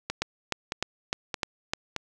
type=two click trains; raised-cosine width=0.2 ms; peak=-9 / -12 dBFS; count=6 / 4; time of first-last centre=0.22-1.735 / 0.1-1.963 s; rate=3.3 / 1.61 Hz; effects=none